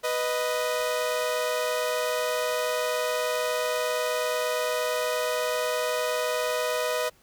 sawtooth tone pair together, 493.9 / 622.3 Hz, B4 / D#5, 0 / 0 cents, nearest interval major third, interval 400 cents, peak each -24 dBFS, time 0.03-7.1 s, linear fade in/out 20 ms, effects pink hiss -60 dBFS RMS until 7.22 s

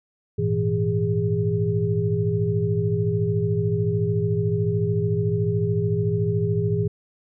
sine tone cluster, 102.4 / 116.1 / 163.7 / 409.8 Hz, G#2 / A#2 / E3 / G#4, -24 / -7 / -12 / -23 cents, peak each -25 dBFS, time 0.38-6.88 s, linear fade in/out 10 ms, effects none

